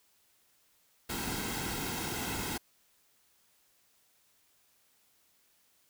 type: noise with comb filter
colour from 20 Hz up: pink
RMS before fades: -36 dBFS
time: 1.09-2.58 s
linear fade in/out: 10 ms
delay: 1.7 ms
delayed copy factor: -0.65
effects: white hiss -69 dBFS RMS until 5.89 s